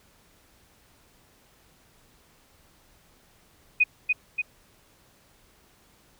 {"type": "tone with echo", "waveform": "sine", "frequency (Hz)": 2489, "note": "D#7", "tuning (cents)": 0, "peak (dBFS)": -15, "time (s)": [3.8, 3.84], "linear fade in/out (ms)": 10, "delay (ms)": 290, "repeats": 2, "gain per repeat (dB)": -4, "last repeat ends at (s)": 4.42, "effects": ["pink hiss -60 dBFS RMS until 6.19 s"]}